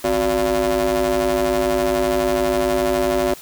30% pulse ring-modulated tone, 106.9 Hz, A2, 49 cents flat, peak -11 dBFS, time 0.04-3.34 s, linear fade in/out 5 ms, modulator 475 Hz, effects white hiss -40 dBFS RMS until 3.41 s

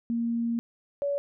sine tone pair in turn, 233.1 / 567.7 Hz, A#3 / C#5, 0 / +41 cents, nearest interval octave + minor third, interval 1541 cents, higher second, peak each -25 dBFS, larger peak neither, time 0.1-0.59 / 1.02-1.18 s, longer first, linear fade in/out 0 ms, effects none

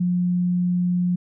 sine tone, 178.2 Hz, F3, 35 cents sharp, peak -18 dBFS, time 0-1.16 s, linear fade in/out 10 ms, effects none

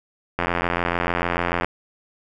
click train, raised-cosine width 0.5 ms, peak -6 dBFS, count 110, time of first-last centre 0.39-1.646 s, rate 86.8 Hz, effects none

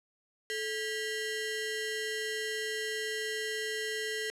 sawtooth ring-modulated tone, 1191 Hz, D6, 24 cents sharp, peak -26 dBFS, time 0.5-4.3 s, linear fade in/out 0 ms, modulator 756 Hz, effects low-pass 10000 Hz 12 dB/octave

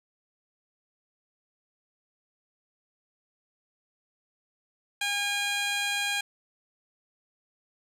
15% pulse tone with band-pass filter, 812 Hz, G#5, 39 cents flat, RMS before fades -29 dBFS, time 5.01-6.21 s, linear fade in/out 5 ms, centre 4300 Hz, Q 0.54, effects none

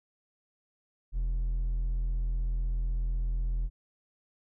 sine tone with hard clipping, 41.94 Hz, E1, 31 cents sharp, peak -28 dBFS, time 1.12-3.7 s, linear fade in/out 50 ms, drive 3 dB, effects none

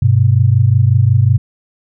sine tone pair together, 100 / 125.51 Hz, G2 / B2, +35 / +28 cents, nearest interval major third, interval 393 cents, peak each -10 dBFS, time 0.02-1.38 s, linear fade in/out 5 ms, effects none

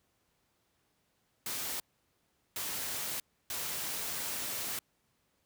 white noise bursts at uneven times, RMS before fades -37 dBFS, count 3, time 1.46-1.8 / 2.56-3.2 / 3.5-4.79 s, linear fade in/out 2 ms, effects pink hiss -75 dBFS RMS until 5.45 s + high-pass 60 Hz 12 dB/octave

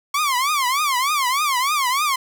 sawtooth tone with vibrato, 1100 Hz, C#6, 14 cents flat, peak -14 dBFS, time 0.14-2.16 s, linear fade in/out 5 ms, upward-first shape triangle, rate 3.3 Hz, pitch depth 230 cents each way, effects none

